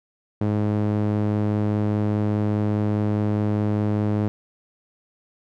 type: tone with band-pass filter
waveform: sawtooth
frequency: 104.9 Hz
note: G#2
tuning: 18 cents sharp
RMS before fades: -22 dBFS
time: 0.41-4.28 s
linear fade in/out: 0 ms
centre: 250 Hz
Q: 0.68
effects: none